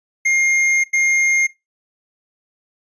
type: tone bursts at uneven times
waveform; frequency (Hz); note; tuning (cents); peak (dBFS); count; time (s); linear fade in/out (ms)
square; 2125; C7; +26; -14; 2; 0.25-0.84 / 0.93-1.47; 10
effects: noise-tail reverb RT60 0.2 s tail -19 dB re dry + resampled to 22050 Hz